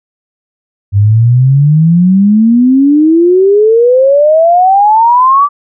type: exponential sweep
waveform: sine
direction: up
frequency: 98 to 1174.7 Hz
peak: -3 dBFS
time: 0.92-5.49 s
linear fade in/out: 50 ms
effects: none